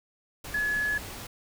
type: tone in noise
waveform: sine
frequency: 1700 Hz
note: G#6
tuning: 40 cents sharp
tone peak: -25 dBFS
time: 0.54-0.98 s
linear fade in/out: 5 ms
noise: pink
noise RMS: -40 dBFS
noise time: 0.44-1.27 s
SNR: +12 dB
effects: none